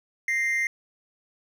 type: tone pair together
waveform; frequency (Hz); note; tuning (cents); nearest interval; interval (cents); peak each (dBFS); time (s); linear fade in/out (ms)
triangle; 1860 / 2092; A#6 / C7; -4 / -1; major second; 203; -27 / -22; 0.28-0.67; 2
effects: none